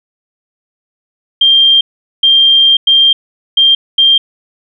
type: tone bursts at uneven times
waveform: sine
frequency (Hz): 3185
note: G7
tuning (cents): +27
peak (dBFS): -4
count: 5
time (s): 1.41-1.81 / 2.23-2.77 / 2.87-3.13 / 3.57-3.75 / 3.98-4.18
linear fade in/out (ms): 5
effects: none

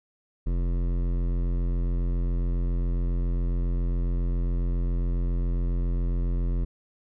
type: tone with hard clipping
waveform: sine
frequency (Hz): 43.65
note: F1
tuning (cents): 0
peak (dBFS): -25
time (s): 0.46-6.65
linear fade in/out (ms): 10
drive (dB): 15
effects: none

